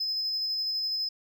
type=tone with tremolo; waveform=sine; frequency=5100 Hz; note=D#8; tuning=42 cents sharp; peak=-24 dBFS; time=0-1.09 s; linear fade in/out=10 ms; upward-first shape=square; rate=12 Hz; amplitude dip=25%; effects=tanh soft clip ceiling -26 dBFS + 11-bit